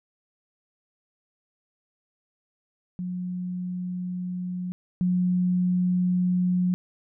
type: tone pair in turn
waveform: sine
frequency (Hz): 180.5 / 180.5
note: F#3 / F#3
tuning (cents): -43 / -43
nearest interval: unison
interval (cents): 0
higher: neither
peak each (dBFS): -28 / -20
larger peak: second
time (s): 2.99-4.72 / 5.01-6.74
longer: neither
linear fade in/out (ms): 0
effects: none